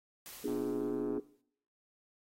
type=noise with exponential decay; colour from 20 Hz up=white; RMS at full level=-46 dBFS; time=0.26-1.41 s; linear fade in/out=0 ms; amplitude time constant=250 ms
type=chord; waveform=sine; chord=B diminished seventh; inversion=none; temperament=equal with one note detuned; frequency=244 / 293.7 / 349.2 / 415.3 Hz; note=B3 / D4 / F4 / Ab4; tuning=-21 / 0 / 0 / 0 cents; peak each=-40 / -36 / -40 / -36 dBFS; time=0.44-1.2 s; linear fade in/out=5 ms
type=click train; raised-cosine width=1 ms; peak=-35 dBFS; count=90; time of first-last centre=0.48-1.175 s; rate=128 Hz
effects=noise-tail reverb RT60 0.6 s tail -19 dB re dry + AAC 48 kbps